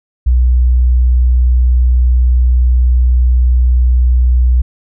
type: tone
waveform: sine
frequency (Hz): 61.74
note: B1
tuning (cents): 0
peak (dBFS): -6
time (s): 0.26-4.62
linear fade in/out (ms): 10
effects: none